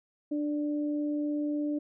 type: tone pair together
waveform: sine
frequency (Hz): 296.1 / 587.3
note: D4 / D5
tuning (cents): +14 / 0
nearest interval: octave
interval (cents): 1186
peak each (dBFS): -28 / -39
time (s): 0.31-1.79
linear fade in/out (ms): 10
effects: none